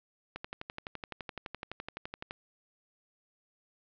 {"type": "click train", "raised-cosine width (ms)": 0.3, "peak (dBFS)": -22, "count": 24, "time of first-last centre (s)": [0.36, 2.309], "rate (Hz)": 11.8, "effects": ["low-pass 4000 Hz 12 dB/octave"]}